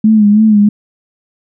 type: tone with vibrato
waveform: sine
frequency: 212.2 Hz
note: G#3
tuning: 38 cents sharp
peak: -4 dBFS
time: 0.04-0.69 s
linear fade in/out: 5 ms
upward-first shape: sine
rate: 3.1 Hz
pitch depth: 62 cents each way
effects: none